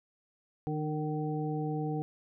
harmonic tone with a mistuned harmonic, 153.2 Hz, D#3, 27 cents flat, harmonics 1 / 2 / 3 / 5, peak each -33 / -36 / -38 / -40 dBFS, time 0.67-2.02 s, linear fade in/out 0 ms, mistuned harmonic 2, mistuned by -20 cents, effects none

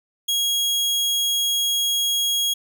sawtooth tone, 3300 Hz, G#7, 12 cents flat, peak -16 dBFS, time 0.28-2.54 s, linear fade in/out 10 ms, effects none

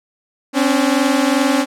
sawtooth tone pair together, 262.7 / 285.3 Hz, C4 / C#4, +7 / +50 cents, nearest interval minor second, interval 143 cents, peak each -12 dBFS, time 0.53-1.66 s, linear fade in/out 50 ms, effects low-pass 11000 Hz 12 dB/octave

